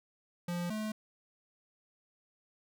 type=tone pair in turn; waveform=square; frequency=174.61 / 215.5 Hz; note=F3 / A3; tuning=0 / -36 cents; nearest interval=major third; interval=364 cents; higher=second; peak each=-34 / -35 dBFS; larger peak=first; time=0.48-0.7 / 0.7-0.92 s; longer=neither; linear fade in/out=5 ms; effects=none